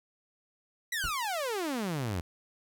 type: exponential sweep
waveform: sawtooth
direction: down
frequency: 2000 to 81.2 Hz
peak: -27 dBFS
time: 0.92-2.21 s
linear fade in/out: 5 ms
type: noise with exponential decay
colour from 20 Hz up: brown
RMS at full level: -34 dBFS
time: 1.04-1.17 s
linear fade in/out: 0 ms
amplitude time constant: 28 ms
effects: none